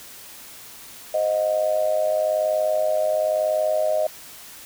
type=tone with amplitude modulation; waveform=sine; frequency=622.3 Hz; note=D#5; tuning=in tune; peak=-15 dBFS; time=1.14-4.07 s; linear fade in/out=5 ms; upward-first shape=sine; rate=101 Hz; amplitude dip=75%; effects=white hiss -42 dBFS RMS until 4.65 s

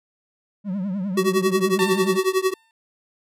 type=tone with vibrato; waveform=triangle; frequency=192.8 Hz; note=G3; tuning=28 cents flat; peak=-21 dBFS; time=0.64-2.2 s; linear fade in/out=50 ms; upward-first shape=triangle; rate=9.9 Hz; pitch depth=160 cents each way
type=tone with tremolo; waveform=square; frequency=377.2 Hz; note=F#4; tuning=33 cents sharp; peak=-15 dBFS; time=1.17-2.54 s; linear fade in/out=5 ms; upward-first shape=triangle; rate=11 Hz; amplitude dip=100%
type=tone with exponential decay; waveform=15% pulse; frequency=899 Hz; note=A5; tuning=37 cents sharp; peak=-16 dBFS; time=1.79-2.71 s; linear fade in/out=1 ms; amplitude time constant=200 ms
effects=resampled to 32000 Hz

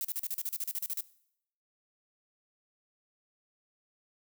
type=noise bursts; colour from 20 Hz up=violet; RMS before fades=-34 dBFS; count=14; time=0.01-1.008 s; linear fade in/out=0 ms; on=36 ms; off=38 ms; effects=noise-tail reverb RT60 0.7 s tail -19 dB re dry

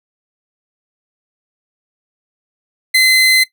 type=tone; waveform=30% pulse; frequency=2050 Hz; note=C7; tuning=36 cents flat; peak=-5 dBFS; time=2.94-3.44 s; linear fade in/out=10 ms; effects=noise-tail reverb RT60 0.1 s tail -18 dB re dry

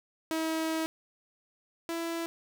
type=tone pair in turn; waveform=sawtooth; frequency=321 / 333.4 Hz; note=E4 / E4; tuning=-46 / +20 cents; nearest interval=minor second; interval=66 cents; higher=second; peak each=-25 / -28 dBFS; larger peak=first; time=0.31-0.86 / 1.89-2.26 s; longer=first; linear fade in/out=0 ms; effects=none

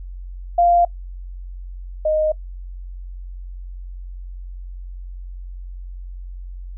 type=tone pair in turn; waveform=sine; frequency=695 / 619.2 Hz; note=F5 / D#5; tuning=-9 / -9 cents; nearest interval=major second; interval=200 cents; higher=first; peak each=-11 / -15 dBFS; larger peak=first; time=0.58-0.85 / 2.05-2.32 s; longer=neither; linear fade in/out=5 ms; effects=noise-tail reverb RT60 0.1 s tail -22 dB re dry + added 45 Hz sine -30 dBFS peak until 6.77 s

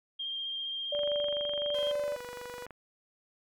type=tone with vibrato; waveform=sine; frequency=3198 Hz; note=G7; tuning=34 cents sharp; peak=-33 dBFS; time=0.19-1.92 s; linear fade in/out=10 ms; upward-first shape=square; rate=15 Hz; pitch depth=13 cents each way
type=tone with tremolo; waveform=sine; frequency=583 Hz; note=D5; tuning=13 cents flat; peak=-28 dBFS; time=0.92-2.16 s; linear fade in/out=5 ms; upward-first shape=sine; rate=1.3 Hz; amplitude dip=40%
type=click train; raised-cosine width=0.5 ms; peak=-29 dBFS; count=43; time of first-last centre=0.95-2.707 s; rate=23.9 Hz
type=tone with pitch glide; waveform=sawtooth; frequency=510 to 489.8 Hz; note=C5 to B4; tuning=-44 to -14 cents; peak=-37 dBFS; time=1.74-2.66 s; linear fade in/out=5 ms; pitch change=-70 cents; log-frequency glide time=2.02-2.21 s
effects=MP3 96 kbps

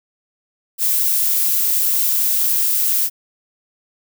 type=noise; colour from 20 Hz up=violet; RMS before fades=-17 dBFS; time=0.78-3.1 s; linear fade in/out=50 ms; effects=none

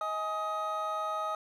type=tone cluster; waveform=triangle; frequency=632 / 834 / 1258 Hz; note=D#5 / G#5 / D#6; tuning=+27 / +7 / +19 cents; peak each=-35 / -37 / -31 dBFS; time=0.01-1.35 s; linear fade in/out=2 ms; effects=none

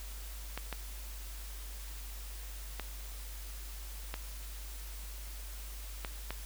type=clicks; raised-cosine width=0.3 ms; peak=-21 dBFS; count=6; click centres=0.576 / 0.727 / 2.797 / 4.141 / 6.048 / 6.306 s; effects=added 50 Hz sine -42 dBFS peak until 6.45 s + white hiss -50 dBFS RMS until 6.45 s

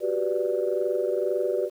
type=chord; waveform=sine; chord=G major seventh; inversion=third; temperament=equal; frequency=370 / 392 / 493.9 / 587.3 Hz; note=F#4 / G4 / B4 / D5; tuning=0 / 0 / 0 / 0 cents; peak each=-28 dBFS; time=0-1.7 s; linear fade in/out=50 ms; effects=tanh soft clip ceiling -13 dBFS + 9-bit

